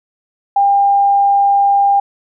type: tone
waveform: sine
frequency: 800 Hz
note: G5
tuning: 35 cents sharp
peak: -8 dBFS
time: 0.56-2 s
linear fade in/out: 5 ms
effects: none